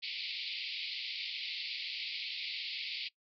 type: band-pass noise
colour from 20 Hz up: white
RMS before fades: -40 dBFS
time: 0.02-3.09 s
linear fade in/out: 20 ms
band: 2100 to 4800 Hz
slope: 96 dB/octave
effects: noise-tail reverb RT60 0.1 s tail -21 dB re dry